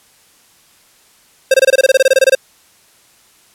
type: tone bursts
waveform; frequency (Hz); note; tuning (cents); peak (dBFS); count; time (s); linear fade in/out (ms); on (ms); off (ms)
square; 530; C5; +22; -6; 16; 1.51-2.351; 5; 31; 23
effects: white hiss -50 dBFS RMS until 3.54 s + low-pass 12000 Hz 12 dB/octave